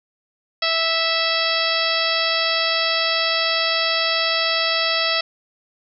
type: harmonic tone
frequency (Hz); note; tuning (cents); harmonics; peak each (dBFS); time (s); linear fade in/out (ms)
657; E5; -6; 1 / 2 / 3 / 4 / 5 / 6 / 7 / 8; -26 / -26 / -26 / -26 / -26 / -26 / -26 / -26; 0.62-5.21; 5
effects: none